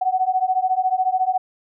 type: beating tone pair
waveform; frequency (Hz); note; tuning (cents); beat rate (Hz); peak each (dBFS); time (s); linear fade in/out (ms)
sine; 740 / 754; F#5 / F#5; 0 / +32; 14; -20; 0.01-1.38; 10
effects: none